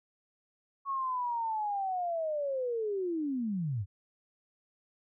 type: linear sweep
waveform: sine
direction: down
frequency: 1110 to 87.31 Hz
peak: -30 dBFS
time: 0.85-3.86 s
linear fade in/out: 50 ms
effects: none